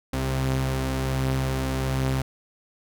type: tone pair together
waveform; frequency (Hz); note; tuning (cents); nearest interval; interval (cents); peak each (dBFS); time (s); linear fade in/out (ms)
sawtooth; 65.41 / 132.11; C2 / C3; 0 / +17; octave; 1217; -24 / -21; 0.13-2.22; 5
effects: none